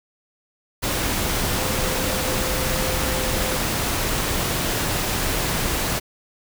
sine tone in noise, 517 Hz, C5, 21 cents flat, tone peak -30 dBFS, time 1.57-3.57 s, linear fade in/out 20 ms, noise pink, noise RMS -23 dBFS, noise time 0.82-6 s, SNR -10 dB, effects none

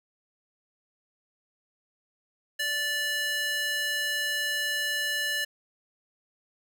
square tone with high-pass filter, 584 Hz, D5, 10 cents flat, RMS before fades -29 dBFS, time 2.59-5.45 s, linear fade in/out 10 ms, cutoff 2000 Hz, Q 1.9, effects none

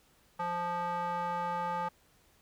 square tone with band-pass filter, 174.61 Hz, F3, in tune, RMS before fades -34 dBFS, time 0.39-1.89 s, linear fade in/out 10 ms, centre 1000 Hz, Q 4.5, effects pink hiss -66 dBFS RMS until 2.41 s

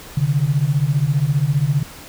sine beating tone pair, 134.2 / 149.2 Hz, C3 / D3, +44 / +28 cents, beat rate 15 Hz, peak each -18 / -17 dBFS, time 0.17-1.83 s, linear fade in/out 5 ms, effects pink hiss -38 dBFS RMS until 2.08 s

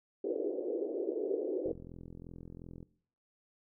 white band-pass noise, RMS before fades -35 dBFS, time 0.24-1.72 s, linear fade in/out 5 ms, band 330 to 490 Hz, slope 48 dB/octave
click train, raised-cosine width 3 ms, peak -35 dBFS, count 51, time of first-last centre 1.66-2.828 s, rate 42.8 Hz
effects noise-tail reverb RT60 0.6 s tail -20 dB re dry

